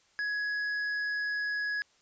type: tone with hard clipping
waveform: sine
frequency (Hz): 1675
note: G#6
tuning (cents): +14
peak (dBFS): -31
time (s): 0.19-1.82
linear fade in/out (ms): 0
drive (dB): 5
effects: white hiss -66 dBFS RMS until 2.01 s + resampled to 16000 Hz